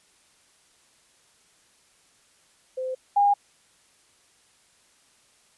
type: tone pair in turn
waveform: sine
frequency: 516 / 811.3 Hz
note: C5 / G#5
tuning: -24 / -41 cents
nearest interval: minor sixth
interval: 783 cents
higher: second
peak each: -27 / -16 dBFS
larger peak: second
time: 2.77-2.95 / 3.16-3.34 s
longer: neither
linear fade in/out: 10 ms
effects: white hiss -61 dBFS RMS until 5.57 s + resampled to 24000 Hz